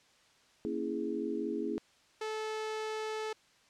sine chord, A# half-diminished seventh, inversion none, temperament equal, 233.1 / 277.2 / 329.6 / 415.3 Hz, A#3 / C#4 / E4 / G#4, 0 / 0 / 0 / 0 cents, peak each -39 / -39 / -37 / -37 dBFS, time 0.65-1.78 s, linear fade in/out 0 ms
sawtooth tone, 434.8 Hz, A4, 21 cents flat, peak -31 dBFS, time 2.21-3.33 s, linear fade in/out 5 ms
effects white hiss -65 dBFS RMS until 3.69 s + low-pass 6000 Hz 12 dB/octave

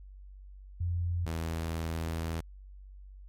sine / sawtooth tone pair in turn, 87 / 81.76 Hz, F2 / E2, -6 / -14 cents, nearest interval minor second, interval 108 cents, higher first, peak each -28 dBFS, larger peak neither, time 0.8-1.26 / 1.26-2.41 s, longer second, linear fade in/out 10 ms, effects added 48 Hz sine -46 dBFS peak until 3.28 s + MP3 64 kbps

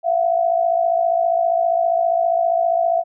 sine tone pair together, 673 / 728 Hz, E5 / F#5, +36 / -28 cents, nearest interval minor second, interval 136 cents, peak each -16 / -20 dBFS, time 0.03-3.04 s, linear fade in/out 50 ms, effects none

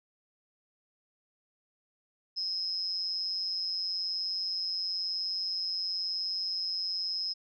sine tone with amplitude modulation, 5140 Hz, E8, 45 cents flat, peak -27 dBFS, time 2.36-7.34 s, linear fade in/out 20 ms, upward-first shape sine, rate 181 Hz, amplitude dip 75%, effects none

